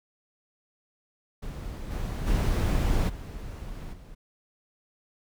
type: noise with level steps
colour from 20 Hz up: brown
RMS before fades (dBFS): -36 / -31 / -24 / -38 / -46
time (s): 1.42-4.15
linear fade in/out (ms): 10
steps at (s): 1.9 / 2.26 / 3.08 / 3.92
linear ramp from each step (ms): 20
effects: none